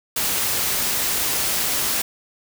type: noise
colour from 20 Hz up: white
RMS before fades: -22 dBFS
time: 0.16-2.02 s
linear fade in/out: 5 ms
effects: none